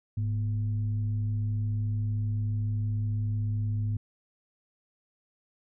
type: tone with frequency modulation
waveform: sine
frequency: 105.3 Hz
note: G#2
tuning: 24 cents sharp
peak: -26 dBFS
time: 0.17-3.97 s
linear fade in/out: 5 ms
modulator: 137 Hz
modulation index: 0.33
effects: none